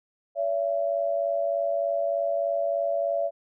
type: tone pair together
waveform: sine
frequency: 569 / 672.3 Hz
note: C#5 / E5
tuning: +45 / +34 cents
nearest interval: minor third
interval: 289 cents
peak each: -26 / -26 dBFS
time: 0.35-3.31 s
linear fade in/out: 50 ms
effects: none